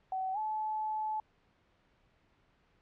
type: tone with pitch glide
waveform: sine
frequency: 756 to 863.4 Hz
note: F#5 to A5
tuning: +37 to -33 cents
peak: -32 dBFS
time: 0.12-1.2 s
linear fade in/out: 2 ms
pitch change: +230 cents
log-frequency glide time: 0.33-0.38 s
effects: pink hiss -70 dBFS RMS until 2.81 s + low-pass 3000 Hz 12 dB/octave